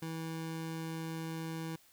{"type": "tone", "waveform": "25% pulse", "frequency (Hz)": 162.3, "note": "E3", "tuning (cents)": -27, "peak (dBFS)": -34, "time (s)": [0.02, 1.76], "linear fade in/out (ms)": 5, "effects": ["white hiss -64 dBFS RMS until 1.92 s"]}